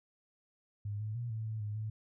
sine tone with pitch steps, 103 / 107.4 / 119.4 / 110.5 / 109.8 / 104.8 / 108.6 Hz, G#2 / A2 / A#2 / A2 / A2 / G#2 / A2, -14 / -41 / +42 / +8 / -3 / +16 / -22 cents, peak -35 dBFS, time 0.85-1.9 s, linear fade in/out 5 ms, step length 150 ms, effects none

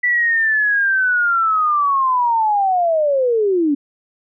sine linear sweep, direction down, 1975.5 to 274.5 Hz, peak -13 dBFS, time 0.03-3.75 s, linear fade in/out 10 ms, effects none

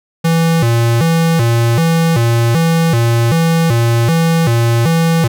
square tone with vibrato, 138.8 Hz, C#3, 3 cents sharp, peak -10 dBFS, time 0.24-5.28 s, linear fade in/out 10 ms, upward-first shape square, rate 1.3 Hz, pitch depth 300 cents each way, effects none

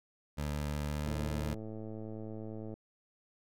20% pulse tone with pitch glide, 73.7 to 75.12 Hz, D2 to D2, +7 to +40 cents, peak -29 dBFS, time 0.37-1.55 s, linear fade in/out 20 ms, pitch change +33 cents, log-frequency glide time 0.86-1.12 s
click train, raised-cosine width 2 ms, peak -31 dBFS, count 183, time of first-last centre 1.07-2.74 s, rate 109 Hz
effects none

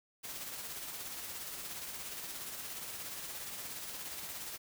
white noise with tremolo, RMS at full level -42 dBFS, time 0.23-4.58 s, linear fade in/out 20 ms, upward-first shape sine, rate 17 Hz, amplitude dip 35%, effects none

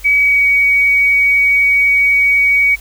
sine tone with pitch glide, 2274 to 2254 Hz, C#7 to C#7, +44 to +28 cents, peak -8 dBFS, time 0.04-2.76 s, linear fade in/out 20 ms, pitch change -16 cents, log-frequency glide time 0.15-0.48 s, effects added 50 Hz sine -34 dBFS peak until 2.8 s + white hiss -40 dBFS RMS until 2.8 s

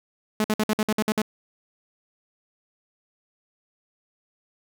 sawtooth tone bursts, 214.6 Hz, A3, 43 cents flat, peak -16 dBFS, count 9, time 0.4-1.218 s, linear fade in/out 2 ms, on 42 ms, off 55 ms, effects none

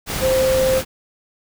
sine tone in noise, 523.3 Hz, C5, in tune, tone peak -14 dBFS, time 0.2-0.82 s, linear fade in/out 50 ms, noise pink, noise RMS -24 dBFS, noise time 0.06-0.85 s, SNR +7 dB, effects none

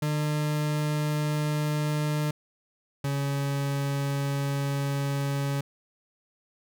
40% pulse tone pair in turn, 150.3 / 140.06 Hz, D3 / C#3, +40 / +18 cents, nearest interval minor second, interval 122 cents, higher first, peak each -24 / -25 dBFS, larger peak first, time 0.02-2.31 / 3.04-5.61 s, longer second, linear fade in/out 5 ms, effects none

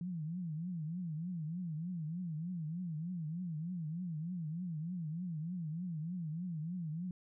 sine tone with vibrato, 167 Hz, E3, 23 cents sharp, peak -37 dBFS, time 0.01-7.11 s, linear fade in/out 2 ms, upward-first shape triangle, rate 3.3 Hz, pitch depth 200 cents each way, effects none

